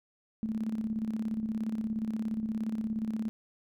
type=tone with tremolo; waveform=sine; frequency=220 Hz; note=A3; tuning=in tune; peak=-28 dBFS; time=0.43-3.29 s; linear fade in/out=0 ms; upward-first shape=square; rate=17 Hz; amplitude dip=55%; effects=none